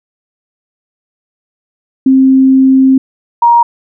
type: tone pair in turn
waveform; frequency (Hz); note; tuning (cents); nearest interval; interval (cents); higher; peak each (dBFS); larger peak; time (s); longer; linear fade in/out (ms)
sine; 264.6 / 942.9; C4 / A#5; +20 / +20; octave + minor seventh; 2200; second; -3; neither; 2.06-2.98 / 3.42-3.63; first; 5
effects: none